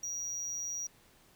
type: tone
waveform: triangle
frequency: 5760 Hz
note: F#8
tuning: 47 cents flat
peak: -34 dBFS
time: 0.03-0.87 s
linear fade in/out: 5 ms
effects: pink hiss -63 dBFS RMS until 1.35 s